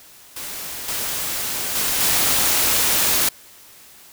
white noise with level steps, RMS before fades -31 / -25 / -21 / -18 dBFS, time 0.36-3.29 s, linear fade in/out 5 ms, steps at 0.88 / 1.75 / 2 s, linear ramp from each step 5 ms, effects white hiss -46 dBFS RMS until 4.12 s

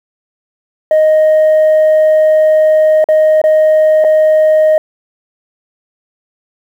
sine tone with dropouts, 622.3 Hz, D#5, in tune, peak -3 dBFS, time 0.91-4.78 s, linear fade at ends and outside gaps 2 ms, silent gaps 3.042-3.087 / 3.416-3.439 / 4.041-4.046 s, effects tanh soft clip ceiling -4 dBFS + 7-bit

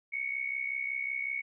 sine tone with amplitude modulation, 2220 Hz, C#7, 2 cents sharp, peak -28 dBFS, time 0.12-1.42 s, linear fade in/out 20 ms, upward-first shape sine, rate 65.4 Hz, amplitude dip 75%, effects none

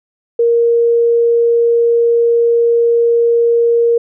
sine tone, 468.1 Hz, A#4, 7 cents sharp, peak -8 dBFS, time 0.39-3.98 s, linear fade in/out 5 ms, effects none

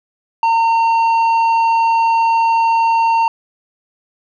triangle tone with tanh clipping, 913 Hz, A#5, 36 cents flat, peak -12 dBFS, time 0.43-3.28 s, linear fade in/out 2 ms, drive 11 dB, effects none

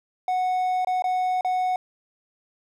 triangle tone with dropouts, 737 Hz, F#5, 7 cents flat, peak -19 dBFS, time 0.28-1.76 s, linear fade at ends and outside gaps 2 ms, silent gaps 0.848-0.871 / 1.022-1.041 / 1.41-1.447 s, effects none

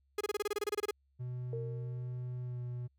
45% pulse tone bursts, 415.3 Hz, G#4, in tune, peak -31 dBFS, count 14, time 0.18-0.91 s, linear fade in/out 5 ms, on 28 ms, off 26 ms
triangle tone with pitch glide, 124.5 to 122.72 Hz, B2 to B2, +14 to -11 cents, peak -35 dBFS, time 1.19-2.88 s, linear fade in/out 20 ms, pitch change -25 cents, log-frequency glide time 2.43-2.6 s
sine tone with exponential decay, 459.5 Hz, A#4, 25 cents flat, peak -36 dBFS, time 1.53-2.36 s, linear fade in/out 1 ms, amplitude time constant 180 ms
effects added 68 Hz sine -70 dBFS peak until 2.98 s

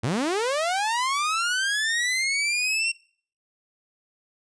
sawtooth linear sweep, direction up, 98.6 to 2751 Hz, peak -19 dBFS, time 0.03-2.92 s, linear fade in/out 10 ms, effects noise-tail reverb RT60 0.5 s tail -23 dB re dry + resampled to 22050 Hz

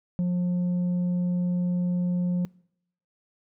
sine tone with tanh clipping, 178 Hz, F3, 33 cents sharp, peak -23 dBFS, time 0.19-2.45 s, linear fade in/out 0 ms, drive 3 dB, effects noise-tail reverb RT60 0.7 s tail -25 dB re dry

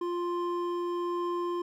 triangle tone pair together, 349.5 / 1047.3 Hz, F4 / C6, +1 / +1 cents, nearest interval octave + perfect fifth, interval 1900 cents, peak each -28 / -33 dBFS, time 0.01-1.62 s, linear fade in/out 5 ms, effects none

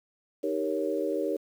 sine chord, Eb dominant seventh, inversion none, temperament equal, 311.1 / 392 / 466.2 / 554.4 Hz, Eb4 / G4 / Bb4 / Db5, 0 / 0 / 0 / 0 cents, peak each -32 dBFS, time 0.43-1.37 s, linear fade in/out 10 ms, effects 9-bit

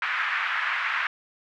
white band-pass noise, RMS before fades -27 dBFS, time 0.02-1.07 s, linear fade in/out 2 ms, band 1200 to 2100 Hz, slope 24 dB/octave, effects none

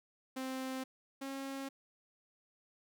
sawtooth tone pair in turn, 261.6 / 271.7 Hz, C4 / C#4, 0 / -35 cents, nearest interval minor second, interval 65 cents, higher second, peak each -34 / -36 dBFS, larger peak first, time 0.36-0.84 / 1.21-1.69 s, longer neither, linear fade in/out 10 ms, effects none

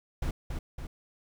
brown noise with echo, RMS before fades -30 dBFS, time 0.22-0.31 s, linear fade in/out 5 ms, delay 280 ms, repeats 2, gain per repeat -4 dB, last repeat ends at 0.87 s, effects none

